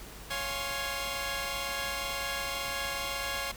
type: chord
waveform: 10% pulse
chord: Db major seventh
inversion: none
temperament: equal with one note detuned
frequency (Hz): 554.4 / 698.5 / 830.6 / 1060.5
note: Db5 / F5 / Ab5 / C6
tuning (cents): 0 / 0 / 0 / +23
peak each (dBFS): -28 / -31 / -32 / -30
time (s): 0.3-3.52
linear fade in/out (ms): 10
effects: added 50 Hz sine -47 dBFS peak until 3.56 s + pink hiss -47 dBFS RMS until 3.56 s